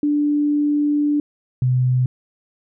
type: tone pair in turn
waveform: sine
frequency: 293.7 / 126.81 Hz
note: D4 / B2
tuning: 0 / +46 cents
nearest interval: octave + minor third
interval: 1454 cents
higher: first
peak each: -15 / -14 dBFS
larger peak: second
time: 0.03-1.2 / 1.62-2.06 s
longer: first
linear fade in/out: 2 ms
effects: none